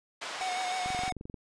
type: band-pass noise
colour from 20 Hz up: pink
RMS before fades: -39 dBFS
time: 0.21-1.1 s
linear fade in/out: 10 ms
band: 700 to 5600 Hz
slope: 12 dB/octave
type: tone with vibrato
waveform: square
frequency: 738 Hz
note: F#5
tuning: 5 cents flat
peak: -32 dBFS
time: 0.41-1.12 s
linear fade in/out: 0 ms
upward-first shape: square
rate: 6.5 Hz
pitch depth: 26 cents each way
type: click train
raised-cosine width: 3 ms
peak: -28 dBFS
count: 12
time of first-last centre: 0.86-1.342 s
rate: 22.8 Hz
effects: resampled to 22050 Hz